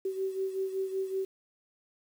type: beating tone pair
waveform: sine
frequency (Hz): 381.9 / 387.2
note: G4 / G4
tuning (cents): -45 / -21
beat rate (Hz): 5.3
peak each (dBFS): -31 / -37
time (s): 0.05-1.25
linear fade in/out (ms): 5
effects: 9-bit